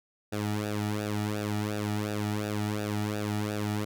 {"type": "tone with flanger", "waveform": "sawtooth", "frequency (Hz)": 104.9, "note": "G#2", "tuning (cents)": 18, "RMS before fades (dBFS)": -31, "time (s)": [0.32, 3.85], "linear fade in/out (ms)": 10, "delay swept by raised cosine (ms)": [0.94, 1.94], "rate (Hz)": 2.8, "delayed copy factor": -0.85, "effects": []}